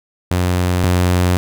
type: tone pair in turn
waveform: sawtooth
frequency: 90 / 90 Hz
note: F#2 / F#2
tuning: -47 / -47 cents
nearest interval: unison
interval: 0 cents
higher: neither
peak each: -10 / -8 dBFS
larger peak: second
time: 0.31-0.84 / 0.84-1.37 s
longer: neither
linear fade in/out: 0 ms
effects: none